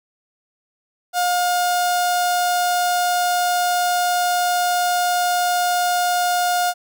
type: tone with notch filter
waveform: sawtooth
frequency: 713 Hz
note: F5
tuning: 36 cents sharp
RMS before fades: -19 dBFS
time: 1.13-6.74 s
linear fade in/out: 50 ms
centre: 2300 Hz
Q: 1.5
effects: none